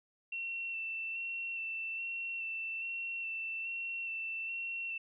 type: tone with vibrato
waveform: sine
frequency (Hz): 2699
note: E7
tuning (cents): +40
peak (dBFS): -36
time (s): 0.32-4.98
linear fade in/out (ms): 5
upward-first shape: square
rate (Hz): 1.2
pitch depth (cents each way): 15
effects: none